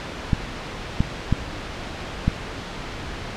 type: clicks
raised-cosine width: 5 ms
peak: -5 dBFS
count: 4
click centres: 0.332 / 1.005 / 1.326 / 2.28 s
effects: pink hiss -32 dBFS RMS until 3.36 s + low-pass 4000 Hz 12 dB/octave